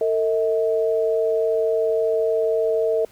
sine tone pair together, 451.8 / 638.9 Hz, A4 / D#5, +46 / +46 cents, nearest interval tritone, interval 600 cents, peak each -19 / -22 dBFS, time 0.01-3.05 s, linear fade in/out 2 ms, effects pink hiss -53 dBFS RMS until 3.11 s

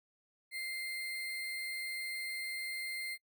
sine tone with sample-and-hold, 2093 Hz, C7, in tune, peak -37 dBFS, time 0.51-3.18 s, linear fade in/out 50 ms, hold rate 6300 Hz, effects noise-tail reverb RT60 0.1 s tail -25 dB re dry

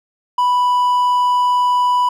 triangle tone, 987.8 Hz, B5, in tune, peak -10 dBFS, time 0.38-2.09 s, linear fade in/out 5 ms, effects none

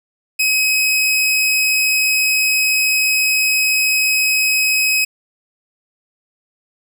sawtooth tone, 2541 Hz, D#7, 36 cents sharp, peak -10 dBFS, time 0.39-5.05 s, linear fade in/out 10 ms, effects none

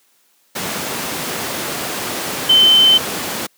sine tone in noise, 3075 Hz, G7, 34 cents flat, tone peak -7 dBFS, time 2.49-2.98 s, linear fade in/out 10 ms, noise pink, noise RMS -22 dBFS, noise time 0.55-3.47 s, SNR +12 dB, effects white hiss -58 dBFS RMS until 3.57 s + high-pass 200 Hz 12 dB/octave

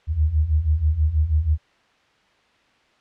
sine beating tone pair, 73.42 / 79.62 Hz, D2 / D#2, 0 / +40 cents, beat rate 6.2 Hz, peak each -22 / -18 dBFS, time 0.07-1.58 s, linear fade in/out 50 ms, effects white hiss -59 dBFS RMS until 3 s + low-pass 3000 Hz 12 dB/octave

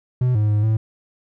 triangle tone with pitch steps, 125.7 / 105.9 / 105 / 109.8 Hz, B2 / G#2 / G#2 / A2, +31 / +34 / +19 / -3 cents, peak -13 dBFS, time 0.21-0.77 s, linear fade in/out 5 ms, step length 140 ms, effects none

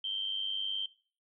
sine tone with amplitude modulation, 3136 Hz, G7, in tune, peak -29 dBFS, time 0.04-0.86 s, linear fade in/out 5 ms, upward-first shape sine, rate 99.6 Hz, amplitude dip 75%, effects noise-tail reverb RT60 0.4 s tail -18 dB re dry

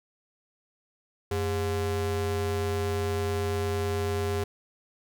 square ring-modulated tone, 157.1 Hz, D#3, 17 cents sharp, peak -24 dBFS, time 1.31-4.44 s, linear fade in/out 5 ms, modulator 248 Hz, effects none

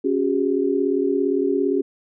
sine chord, C# suspended fourth, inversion none, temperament equal with one note detuned, 277.2 / 370 / 407.5 Hz, C#4 / F#4 / G#4, 0 / 0 / -33 cents, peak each -22 dBFS, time 0.04-1.82 s, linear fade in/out 10 ms, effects none

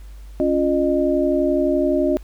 sine tone cluster, 277.3 / 349 / 611 Hz, C#4 / F4 / D#5, +1 / -1 / -32 cents, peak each -20 dBFS, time 0.4-2.17 s, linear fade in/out 0 ms, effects added 50 Hz sine -35 dBFS peak until 2.23 s + pink hiss -54 dBFS RMS until 2.23 s

